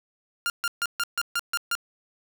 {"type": "tone bursts", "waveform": "sawtooth", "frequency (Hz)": 1400, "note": "F6", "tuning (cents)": 4, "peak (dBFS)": -20, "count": 8, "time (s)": [0.46, 1.752], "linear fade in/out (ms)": 0, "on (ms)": 39, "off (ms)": 140, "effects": []}